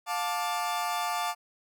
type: chord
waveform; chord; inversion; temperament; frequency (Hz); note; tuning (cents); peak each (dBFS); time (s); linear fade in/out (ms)
40% pulse; D minor; first; equal with one note detuned; 709 / 880 / 1174.7; F5 / A5 / D6; +26 / 0 / 0; -32; 0.06-1.35; 50
effects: none